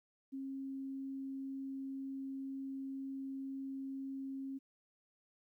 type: tone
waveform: sine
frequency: 269.8 Hz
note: C#4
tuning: 47 cents flat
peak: -40 dBFS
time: 0.32-4.59 s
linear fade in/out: 20 ms
effects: 13-bit